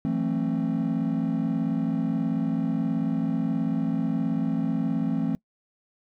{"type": "chord", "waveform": "triangle", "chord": "F# half-diminished seventh", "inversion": "third", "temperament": "just", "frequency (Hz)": [166.5, 185, 222, 266.4], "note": ["E3", "F#3", "A3", "C4"], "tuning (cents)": [18, 0, 16, 31], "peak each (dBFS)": [-26, -31, -25, -25], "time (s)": [0.05, 5.35], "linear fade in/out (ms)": 0, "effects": ["noise-tail reverb RT60 0.1 s tail -24 dB re dry", "tanh soft clip ceiling -15 dBFS"]}